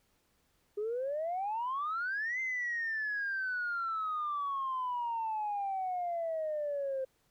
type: exponential two-way sweep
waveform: sine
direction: up then down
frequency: 405.2 to 2088 to 522 Hz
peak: -31 dBFS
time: 0.77-7.05 s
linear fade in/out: 10 ms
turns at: 2.4 s
effects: tanh soft clip ceiling -28 dBFS + pink hiss -73 dBFS RMS until 7.3 s